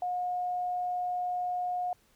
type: tone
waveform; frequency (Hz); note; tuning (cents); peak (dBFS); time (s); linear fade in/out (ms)
sine; 720; F#5; -47; -29; 0.02-1.93; 2
effects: pink hiss -66 dBFS RMS until 2.15 s